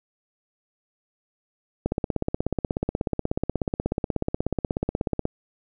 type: click train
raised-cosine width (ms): 2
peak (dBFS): -10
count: 57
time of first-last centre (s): 1.86-5.254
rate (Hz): 16.5
effects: none